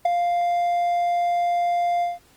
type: tone with ADSR envelope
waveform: triangle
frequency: 698.5 Hz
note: F5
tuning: in tune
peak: -11 dBFS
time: 0.05-2.19 s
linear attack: 6 ms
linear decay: 12 ms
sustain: -6 dB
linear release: 170 ms
effects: pink hiss -56 dBFS RMS until 2.36 s + Opus 24 kbps